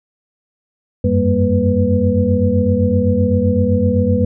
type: tone cluster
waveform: sine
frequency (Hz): 89.6 / 97.4 / 199.1 / 236 / 495.3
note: F2 / G2 / G3 / A#3 / B4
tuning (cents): +45 / -11 / +27 / +22 / +5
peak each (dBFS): -18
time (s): 1.04-4.25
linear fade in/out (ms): 5
effects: none